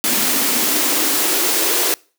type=noise with high-pass filter sweep; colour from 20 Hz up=white; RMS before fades=-17 dBFS; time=0.04-1.94 s; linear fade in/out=0 ms; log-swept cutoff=230 to 390 Hz; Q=4.3; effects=noise-tail reverb RT60 0.4 s tail -25 dB re dry